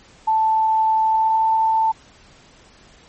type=tone with pitch glide; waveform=sine; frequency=880 to 887.7 Hz; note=A5 to A5; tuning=0 to +15 cents; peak=-14 dBFS; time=0.27-1.92 s; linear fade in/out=10 ms; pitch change=+15 cents; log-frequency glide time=1.02-1.47 s; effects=pink hiss -49 dBFS RMS until 3.08 s + MP3 32 kbps